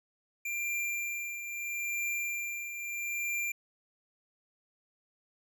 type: tone with tremolo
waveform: square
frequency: 2377 Hz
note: D7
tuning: 20 cents sharp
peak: -31 dBFS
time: 0.45-3.52 s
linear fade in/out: 5 ms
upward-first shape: triangle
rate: 0.77 Hz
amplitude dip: 60%
effects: none